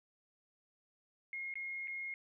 sine tone with dropouts, 2148 Hz, C7, 45 cents sharp, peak -39 dBFS, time 1.33-2.14 s, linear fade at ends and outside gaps 1 ms, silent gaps 1.54-1.555 / 1.874-1.88 s, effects none

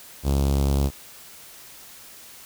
sawtooth tone with notch filter, 69.3 Hz, C#2, in tune, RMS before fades -21 dBFS, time 0.23-0.91 s, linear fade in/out 50 ms, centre 1800 Hz, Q 0.52, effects white hiss -45 dBFS RMS until 2.45 s

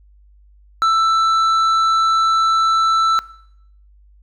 triangle tone with tanh clipping, 1326 Hz, E6, 10 cents sharp, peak -13 dBFS, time 0.82-3.19 s, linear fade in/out 0 ms, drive 11 dB, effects noise-tail reverb RT60 0.7 s tail -18 dB re dry + added 50 Hz sine -46 dBFS peak until 4.22 s

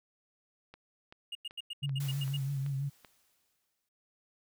click train, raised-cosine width 0.3 ms, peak -34 dBFS, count 7, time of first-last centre 0.74-3.048 s, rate 2.6 Hz
triangle tone bursts, 2853 Hz, F7, 36 cents sharp, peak -35 dBFS, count 9, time 1.32-2.368 s, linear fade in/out 5 ms, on 32 ms, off 95 ms
sine tone with vibrato, 138 Hz, C#3, 7 cents flat, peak -31 dBFS, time 1.82-2.9 s, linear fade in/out 20 ms, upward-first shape triangle, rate 6.1 Hz, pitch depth 64 cents each way
white noise with exponential decay, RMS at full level -45 dBFS, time 2-3.89 s, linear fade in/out 5 ms, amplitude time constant 410 ms
effects none

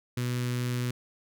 sawtooth tone with notch filter, 123.2 Hz, B2, 4 cents flat, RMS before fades -30 dBFS, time 0.17-0.91 s, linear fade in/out 5 ms, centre 730 Hz, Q 0.72, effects none

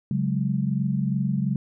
sine chord, C# suspended fourth, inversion none, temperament equal, 138.59 / 185 / 207.7 Hz, C#3 / F#3 / G#3, 0 / 0 / 0 cents, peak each -25 / -26 / -27 dBFS, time 0.11-1.56 s, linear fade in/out 2 ms, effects none

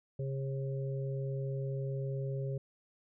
harmonic tone, 135.3 Hz, C#3, 42 cents flat, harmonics 1 / 3 / 4, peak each -34 / -42 / -44 dBFS, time 0.19-2.58 s, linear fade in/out 5 ms, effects none

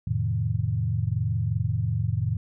sine chord, F dominant seventh, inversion none, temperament equal, 87.31 / 110 / 130.81 / 155.56 Hz, F2 / A2 / C3 / Eb3, 0 / 0 / 0 / 0 cents, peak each -30 / -25 / -31 / -31 dBFS, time 0.07-2.37 s, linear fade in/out 5 ms, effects none

